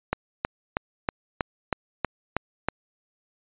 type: click train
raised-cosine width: 0.5 ms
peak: -8 dBFS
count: 9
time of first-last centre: 0.13-2.686 s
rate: 3.13 Hz
effects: resampled to 8000 Hz